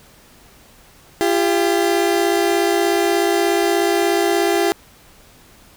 30% pulse tone pair together, 342.2 / 398.9 Hz, F4 / G4, -35 / +30 cents, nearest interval minor third, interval 265 cents, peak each -15 dBFS, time 1.21-4.72 s, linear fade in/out 0 ms, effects pink hiss -48 dBFS RMS until 5.76 s

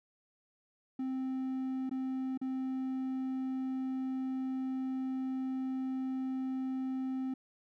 triangle tone with dropouts, 261.6 Hz, C4, in tune, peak -31 dBFS, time 0.99-7.34 s, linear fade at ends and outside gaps 5 ms, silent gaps 1.895-1.911 / 2.376-2.414 s, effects none

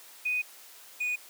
sine / triangle tone pair in turn, 2489 / 2470 Hz, D#7 / D#7, 0 / -13 cents, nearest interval unison, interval 13 cents, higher first, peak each -26 dBFS, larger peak neither, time 0.25-0.42 / 1-1.16 s, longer first, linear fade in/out 10 ms, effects white hiss -51 dBFS RMS until 1.29 s + high-pass 400 Hz 12 dB/octave

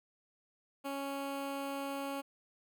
15% pulse tone with notch filter, 277.2 Hz, C#4, in tune, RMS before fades -39 dBFS, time 0.84-2.22 s, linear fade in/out 20 ms, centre 5600 Hz, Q 1.5, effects none

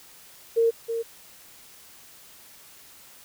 sine tone with echo, 459.2 Hz, A#4, 26 cents flat, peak -17 dBFS, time 0.56-0.71 s, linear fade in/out 20 ms, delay 320 ms, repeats 1, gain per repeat -8 dB, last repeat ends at 1.03 s, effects white hiss -50 dBFS RMS until 3.24 s

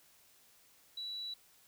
sine tone, 3932 Hz, B7, 8 cents flat, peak -39 dBFS, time 0.97-1.34 s, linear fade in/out 5 ms, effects white hiss -65 dBFS RMS until 1.67 s

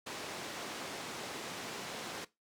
pink band-pass noise, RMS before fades -43 dBFS, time 0.06-2.25 s, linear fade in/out 10 ms, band 240 to 7200 Hz, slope 12 dB/octave, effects noise-tail reverb RT60 0.2 s tail -18 dB re dry

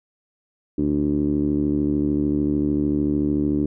10% pulse tone with low-pass filter, 73.42 Hz, D2, in tune, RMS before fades -21 dBFS, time 0.78-3.66 s, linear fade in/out 5 ms, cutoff 310 Hz, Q 4.4, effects none

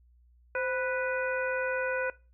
harmonic tone with a mistuned harmonic, 493.9 Hz, B4, in tune, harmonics 1 / 2 / 3 / 4 / 5, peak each -31 / -39 / -32 / -43 / -38 dBFS, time 0.55-2.1 s, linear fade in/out 2 ms, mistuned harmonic 1, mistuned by +81 cents, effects noise-tail reverb RT60 0.3 s tail -20 dB re dry + added 60 Hz sine -58 dBFS peak until 2.33 s

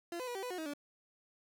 30% pulse tone with pitch steps, 342.9 / 506 / 485.7 / 386.6 / 497 / 363.5 / 317.2 / 288.8 Hz, F4 / B4 / B4 / G4 / B4 / F#4 / D#4 / D4, -32 / +42 / -29 / -24 / +11 / -31 / +33 / -29 cents, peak -36 dBFS, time 0.12-0.736 s, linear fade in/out 2 ms, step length 77 ms, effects none

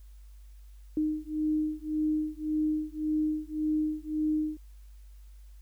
sine beating tone pair, 306.7 / 308.5 Hz, D#4 / D#4, -25 / -15 cents, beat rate 1.8 Hz, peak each -30 dBFS, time 0.97-4.57 s, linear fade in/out 2 ms, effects added 50 Hz sine -47 dBFS peak until 5.61 s + white hiss -68 dBFS RMS until 5.61 s

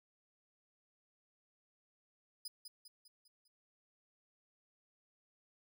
sawtooth tone with echo, 4978 Hz, D#8, in tune, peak -39 dBFS, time 2.45-2.48 s, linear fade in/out 5 ms, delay 200 ms, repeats 5, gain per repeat -6 dB, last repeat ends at 3.48 s, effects none

